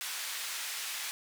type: band-pass noise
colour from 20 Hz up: pink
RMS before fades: -38 dBFS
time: 0.01-1.11 s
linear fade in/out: 0 ms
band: 1800 to 15000 Hz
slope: 12 dB/octave
effects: none